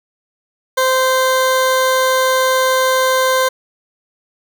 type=tone; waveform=20% pulse; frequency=519 Hz; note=C5; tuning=14 cents flat; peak=-7 dBFS; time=0.77-3.49 s; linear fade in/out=10 ms; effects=none